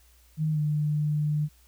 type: tone with pitch glide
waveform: sine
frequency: 155.56 to 150.09 Hz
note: D#3 to D3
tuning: 0 to +38 cents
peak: -23 dBFS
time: 0.37-1.49 s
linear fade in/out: 50 ms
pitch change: -62 cents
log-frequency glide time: 0.51-0.6 s
effects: added 60 Hz sine -57 dBFS peak until 1.67 s + white hiss -62 dBFS RMS until 1.67 s